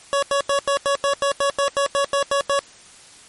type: tone bursts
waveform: 25% pulse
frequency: 560 Hz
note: C#5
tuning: 18 cents sharp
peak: -13 dBFS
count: 14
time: 0.13-2.591 s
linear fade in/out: 0 ms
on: 95 ms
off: 87 ms
effects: white hiss -46 dBFS RMS until 3.28 s + MP3 48 kbps